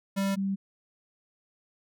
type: tone pair in turn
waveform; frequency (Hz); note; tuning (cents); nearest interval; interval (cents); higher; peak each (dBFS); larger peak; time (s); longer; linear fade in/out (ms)
square / sine; 196 / 195.13; G3 / G3; 0 / -8; unison; 8; first; -26 / -26; neither; 0.16-0.36 / 0.36-0.56; neither; 20
effects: none